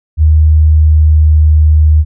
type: tone with pitch glide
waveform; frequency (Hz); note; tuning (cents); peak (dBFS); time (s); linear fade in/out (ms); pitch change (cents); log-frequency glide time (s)
sine; 77.5 to 76.96; D#2 to D#2; -6 to -18; -3; 0.17-2.05; 50; -12; 0.61-1.5
effects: none